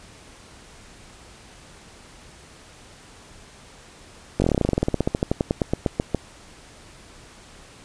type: slowing click train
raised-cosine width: 2 ms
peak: -6 dBFS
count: 28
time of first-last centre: 4.4-6.147 s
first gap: 20 ms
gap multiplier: 1.08
effects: pink hiss -47 dBFS RMS until 7.84 s + resampled to 22050 Hz